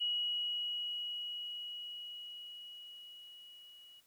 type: tone with level ramp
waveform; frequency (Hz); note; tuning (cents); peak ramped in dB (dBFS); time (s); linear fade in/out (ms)
sine; 2911; F#7; -29; -31 to -55; 0-4.01; 20
effects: white hiss -70 dBFS RMS until 4.06 s